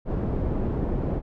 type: low-pass noise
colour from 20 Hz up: pink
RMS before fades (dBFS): -26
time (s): 0.05-1.22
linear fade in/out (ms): 50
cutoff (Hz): 470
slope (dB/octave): 12
effects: none

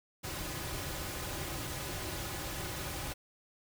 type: noise with comb filter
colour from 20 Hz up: pink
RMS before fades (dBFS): -39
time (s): 0.23-3.14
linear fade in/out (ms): 20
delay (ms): 4.4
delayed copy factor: -0.55
effects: none

